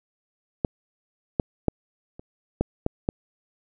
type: clicks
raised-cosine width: 2 ms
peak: -8 / -7 / -6 / -27 / -8 / -9 / -9 dBFS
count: 7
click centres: 0.648 / 1.398 / 1.683 / 2.195 / 2.61 / 2.864 / 3.089 s
effects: none